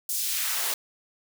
white noise with high-pass filter sweep, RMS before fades -28 dBFS, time 0.09-0.74 s, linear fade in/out 2 ms, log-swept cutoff 7300 to 390 Hz, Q 0.97, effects none

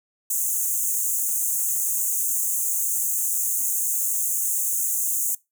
pink high-pass noise, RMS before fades -24 dBFS, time 0.3-5.35 s, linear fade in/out 5 ms, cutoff 6400 Hz, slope 96 dB/octave, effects noise-tail reverb RT60 0.2 s tail -21 dB re dry

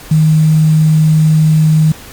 sine tone with quantisation, 156.3 Hz, D#3, 8 cents sharp, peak -5 dBFS, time 0.11-1.92 s, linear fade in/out 5 ms, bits 5, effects pink hiss -33 dBFS RMS until 2.12 s + MP3 96 kbps

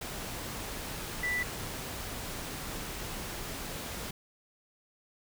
sine tone in noise, 1975.5 Hz, B6, in tune, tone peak -29 dBFS, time 1.23-1.43 s, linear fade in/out 5 ms, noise pink, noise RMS -39 dBFS, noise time 0.01-4.11 s, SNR +7 dB, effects none

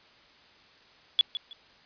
sine tone with echo, 3400 Hz, G#7, 40 cents sharp, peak -17 dBFS, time 1.19-1.21 s, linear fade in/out 0 ms, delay 160 ms, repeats 2, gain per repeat -12 dB, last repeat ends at 1.53 s, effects white hiss -57 dBFS RMS until 1.85 s + resampled to 11025 Hz

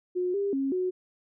sine tone with pitch steps, 361.4 / 400.3 / 271.6 / 367.2 Hz, F#4 / G4 / C#4 / F#4, -41 / +36 / -35 / -13 cents, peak -25 dBFS, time 0.15-0.91 s, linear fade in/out 20 ms, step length 190 ms, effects none

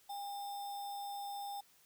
sine tone with sample-and-hold, 806 Hz, G5, 48 cents sharp, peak -40 dBFS, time 0.09-1.61 s, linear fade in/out 10 ms, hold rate 4410 Hz, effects white hiss -67 dBFS RMS until 1.85 s

